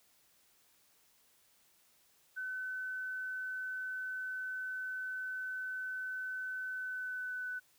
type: tone with pitch glide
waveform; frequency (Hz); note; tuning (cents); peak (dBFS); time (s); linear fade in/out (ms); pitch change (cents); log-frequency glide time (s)
sine; 1515 to 1498.5; F#6 to F#6; +40 to +22; -37; 2.36-7.6; 20; -18; 6.69-7.48
effects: white hiss -69 dBFS RMS until 7.78 s